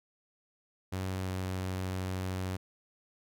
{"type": "tone with pitch glide", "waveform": "sawtooth", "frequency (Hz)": [94, 93.19], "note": ["F#2", "F#2"], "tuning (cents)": [28, 13], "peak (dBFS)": -29, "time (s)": [0.92, 2.57], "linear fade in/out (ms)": 10, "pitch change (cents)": -15, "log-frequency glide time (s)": [1.19, 1.27], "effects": []}